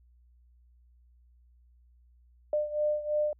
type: beating tone pair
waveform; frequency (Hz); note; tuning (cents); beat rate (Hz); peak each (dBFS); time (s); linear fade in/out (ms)
sine; 599 / 602; D5 / D5; +34 / +43; 3; -28 / -32; 2.53-3.33; 2
effects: added 60 Hz sine -58 dBFS peak until 3.39 s